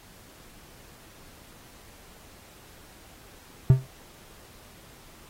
triangle tone with exponential decay, 130.6 Hz, C3, 3 cents flat, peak -7 dBFS, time 3.7-3.87 s, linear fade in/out 0 ms, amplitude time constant 35 ms, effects pink hiss -52 dBFS RMS until 5.29 s + AAC 48 kbps

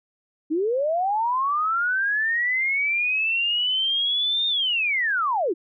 sine linear two-way sweep, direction up then down, 293.7 to 3665 to 293.7 Hz, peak -20 dBFS, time 0.5-5.54 s, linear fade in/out 20 ms, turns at 4.47 s, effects none

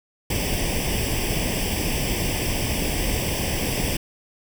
pink noise with comb filter, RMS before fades -24 dBFS, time 0.3-3.97 s, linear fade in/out 5 ms, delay 0.37 ms, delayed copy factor +0.85, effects none

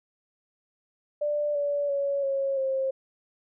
sine tone with pitch steps, 590 / 575.2 / 560.8 / 546.7 / 533 Hz, D5 / D5 / C#5 / C#5 / C5, +8 / -36 / +20 / -24 / +32 cents, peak -24 dBFS, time 1.21-2.91 s, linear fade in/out 10 ms, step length 340 ms, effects none

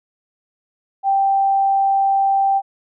sine tone, 784 Hz, G5, in tune, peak -13 dBFS, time 1.03-2.62 s, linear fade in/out 50 ms, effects none

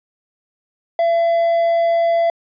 triangle tone, 674 Hz, E5, 38 cents sharp, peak -11 dBFS, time 0.99-2.3 s, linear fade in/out 2 ms, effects resampled to 11025 Hz

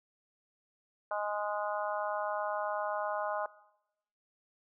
harmonic tone, 207.7 Hz, G#3, in tune, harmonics 3 / 4 / 5 / 6 / 7, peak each -35 / -37 / -39 / -41 / -42 dBFS, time 1.11-3.46 s, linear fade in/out 2 ms, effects noise-tail reverb RT60 0.9 s tail -20 dB re dry

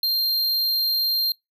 square tone, 4186 Hz, C8, in tune, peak -20 dBFS, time 0.03-1.32 s, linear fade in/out 2 ms, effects noise-tail reverb RT60 0.2 s tail -26 dB re dry

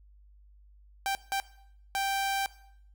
sawtooth tone bursts at uneven times, 784 Hz, G5, in tune, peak -24 dBFS, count 3, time 1.06-1.15 / 1.32-1.4 / 1.95-2.46 s, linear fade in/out 0 ms, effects noise-tail reverb RT60 0.7 s tail -18 dB re dry + added 50 Hz sine -54 dBFS peak until 2.94 s

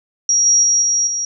sine tone with level steps, 5680 Hz, F8, 28 cents sharp, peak -11 / -9 / -11 / -13 / -18 dBFS, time 0.29-1.25 s, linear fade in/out 2 ms, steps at 0.46 / 0.63 / 0.82 / 1.07 s, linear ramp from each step 2 ms, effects none

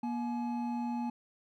triangle tone pair together, 238.5 / 849.9 Hz, A#3 / G#5, +40 / +40 cents, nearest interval octave + minor seventh, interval 2200 cents, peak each -31 / -37 dBFS, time 0.03-1.1 s, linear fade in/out 5 ms, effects none

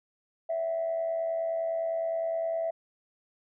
sine tone with amplitude modulation, 659.3 Hz, E5, in tune, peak -24 dBFS, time 0.49-2.71 s, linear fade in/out 10 ms, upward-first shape sine, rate 89.7 Hz, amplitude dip 55%, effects tanh soft clip ceiling -22 dBFS

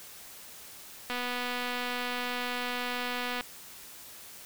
click train, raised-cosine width 0.3 ms, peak -18 dBFS, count 569, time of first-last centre 1.1-3.409 s, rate 246 Hz, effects white hiss -48 dBFS RMS until 4.45 s

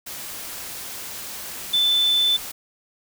sine tone in noise, 3520 Hz, A7, in tune, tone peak -16 dBFS, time 1.73-2.37 s, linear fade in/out 10 ms, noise white, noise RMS -34 dBFS, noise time 0.06-2.52 s, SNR +15 dB, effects none

